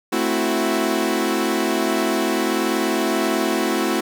sawtooth chord, F# half-diminished seventh, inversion first, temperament equal, 220 / 261.6 / 329.6 / 370 Hz, A3 / C4 / E4 / F#4, 0 / 0 / 0 / 0 cents, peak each -21 / -21 / -19 / -20 dBFS, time 0.12-4.01 s, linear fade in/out 10 ms, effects none

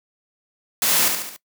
white noise with echo, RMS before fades -19 dBFS, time 0.82-1.08 s, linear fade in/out 2 ms, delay 71 ms, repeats 4, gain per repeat -5 dB, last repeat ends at 1.364 s, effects noise-tail reverb RT60 0.1 s tail -19 dB re dry + high-pass 150 Hz 12 dB/octave

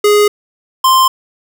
square tone pair in turn, 415.3 / 1046.5 Hz, G#4 / C6, 0 / 0 cents, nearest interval octave + major third, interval 1600 cents, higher second, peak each -7 dBFS, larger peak neither, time 0.04-0.28 / 0.84-1.08 s, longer neither, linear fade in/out 5 ms, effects none

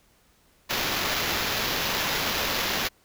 blue noise with sample-and-hold, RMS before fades -27 dBFS, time 0.69-2.89 s, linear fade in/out 20 ms, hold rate 8820 Hz, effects pink hiss -62 dBFS RMS until 3.04 s

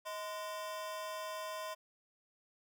40% pulse ring-modulated tone, 830.6 Hz, G#5, in tune, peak -36 dBFS, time 0.05-1.75 s, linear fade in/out 20 ms, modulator 199 Hz, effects none

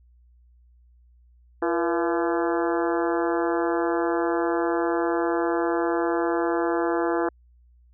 harmonic tone with a mistuned harmonic, 170 Hz, F3, 46 cents flat, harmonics 2 / 3 / 4 / 5 / 6 / 7 / 8 / 9 / 10, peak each -24 / -28 / -30 / -32 / -34 / -35 / -36 / -37 / -38 dBFS, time 1.62-7.29 s, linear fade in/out 5 ms, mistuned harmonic 3, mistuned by -87 cents, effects added 60 Hz sine -53 dBFS peak until 7.93 s

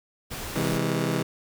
pink noise, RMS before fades -35 dBFS, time 0.3-0.78 s, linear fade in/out 20 ms
20% pulse chord, C augmented, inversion none, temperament just, 130.81 / 163.52 / 204.4 Hz, C3 / E3 / G#3, 0 / -14 / -27 cents, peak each -24 / -22 / -25 dBFS, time 0.55-1.23 s, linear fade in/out 10 ms
effects none

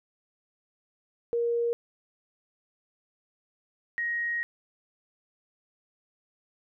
sine tone pair in turn, 470.5 / 1882 Hz, A#4 / A#6, +16 / +16 cents, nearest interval 2 octaves, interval 2400 cents, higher second, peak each -24 / -27 dBFS, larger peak first, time 1.33-1.73 / 3.98-4.43 s, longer second, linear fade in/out 0 ms, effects none

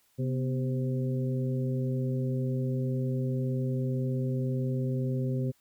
harmonic tone with a mistuned harmonic, 130.81 Hz, C3, in tune, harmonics 1 / 2 / 3 / 4, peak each -28 / -34 / -38 / -40 dBFS, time 0.18-5.52 s, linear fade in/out 20 ms, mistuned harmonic 2, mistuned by -74 cents, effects white hiss -68 dBFS RMS until 5.6 s

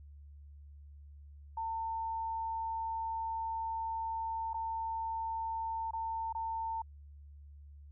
sine tone with dropouts, 900 Hz, A5, 39 cents sharp, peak -34 dBFS, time 1.57-6.82 s, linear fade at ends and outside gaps 5 ms, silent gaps 4.533-4.542 / 5.91-5.933 / 6.327-6.349 s, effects added 72 Hz sine -50 dBFS peak until 7.91 s

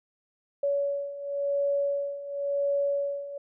sine beating tone pair, 564 / 564.94 Hz, C#5 / C#5, +30 / +33 cents, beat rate 0.94 Hz, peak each -31 / -27 dBFS, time 0.63-3.38 s, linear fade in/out 5 ms, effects none

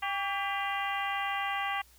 harmonic tone with a mistuned harmonic, 398.4 Hz, G4, 28 cents sharp, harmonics 2 / 3 / 4 / 5 / 6 / 7 / 8, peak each -34 / -36 / -40 / -36 / -43 / -39 / -46 dBFS, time 0.02-1.82 s, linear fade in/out 10 ms, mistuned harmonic 3, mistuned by -69 cents, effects added 60 Hz sine -61 dBFS peak until 1.98 s + white hiss -61 dBFS RMS until 1.98 s

